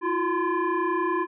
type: tone with frequency modulation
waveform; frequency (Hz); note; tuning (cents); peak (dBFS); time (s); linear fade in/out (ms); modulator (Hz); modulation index
sine; 329.6; E4; 0; -22; 0.01-1.27; 50; 690; 1.6
effects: none